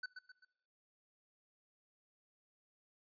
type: tone with echo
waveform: square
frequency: 1500 Hz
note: F#6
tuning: 23 cents sharp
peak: -40 dBFS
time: 0.03-0.06 s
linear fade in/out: 5 ms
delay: 130 ms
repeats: 3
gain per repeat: -7 dB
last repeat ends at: 0.45 s
effects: noise-tail reverb RT60 0.9 s tail -23 dB re dry + resampled to 11025 Hz